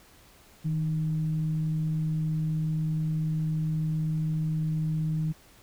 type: tone with frequency modulation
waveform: sine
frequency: 157.6 Hz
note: D#3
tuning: 23 cents sharp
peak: -25 dBFS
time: 0.64-5.33 s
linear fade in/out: 20 ms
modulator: 148 Hz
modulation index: 0.24
effects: pink hiss -56 dBFS RMS until 5.62 s